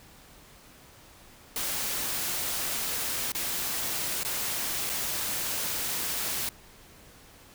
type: noise with dropouts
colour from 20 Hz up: white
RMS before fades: -31 dBFS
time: 1.56-6.49 s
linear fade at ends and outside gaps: 1 ms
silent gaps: 3.32-3.349 / 4.233-4.249 / 4.894-4.898 s
effects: pink hiss -53 dBFS RMS until 7.54 s